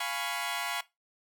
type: chord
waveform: 15% pulse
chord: C# dominant seventh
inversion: first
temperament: equal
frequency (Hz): 698.5 / 830.6 / 987.8 / 1108.7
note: E#5 / G#5 / B5 / C#6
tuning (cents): 0 / 0 / 0 / 0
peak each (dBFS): -31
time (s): 0-0.81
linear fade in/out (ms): 5
effects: noise-tail reverb RT60 0.2 s tail -18 dB re dry